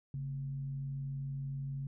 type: tone with frequency modulation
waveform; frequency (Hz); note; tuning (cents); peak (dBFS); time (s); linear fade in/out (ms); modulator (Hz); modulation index
sine; 138; C#3; -7; -36; 0.14-1.87; 2; 92.9; 0.24
effects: none